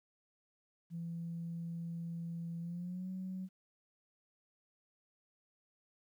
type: tone with pitch glide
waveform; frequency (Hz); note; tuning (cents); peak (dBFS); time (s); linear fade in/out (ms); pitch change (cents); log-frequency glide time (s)
sine; 168.2 to 186.63; E3 to F#3; +35 to +15; -38; 0.9-3.49; 50; +180; 2.6-3.09
effects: tanh soft clip ceiling -34 dBFS + 12-bit